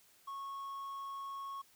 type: tone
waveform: triangle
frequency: 1100 Hz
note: C#6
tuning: 14 cents flat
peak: -39 dBFS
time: 0.27-1.62 s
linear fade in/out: 10 ms
effects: white hiss -66 dBFS RMS until 1.75 s